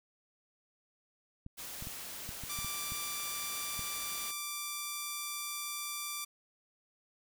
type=clicks; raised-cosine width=5 ms; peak=-32 dBFS; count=9; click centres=1.464 / 1.824 / 1.871 / 2.291 / 2.437 / 2.589 / 2.646 / 2.921 / 3.793 s
type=noise; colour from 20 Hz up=white; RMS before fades=-44 dBFS; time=1.57-4.32 s; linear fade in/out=20 ms
type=tone; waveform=5% pulse; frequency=1174.7 Hz; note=D6; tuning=in tune; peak=-25 dBFS; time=2.49-6.25 s; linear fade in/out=10 ms
effects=none